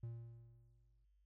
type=tone with exponential decay; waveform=triangle; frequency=116.54 Hz; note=A#2; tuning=in tune; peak=-40 dBFS; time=0.03-1.05 s; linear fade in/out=5 ms; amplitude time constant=220 ms; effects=added 50 Hz sine -70 dBFS peak until 1.25 s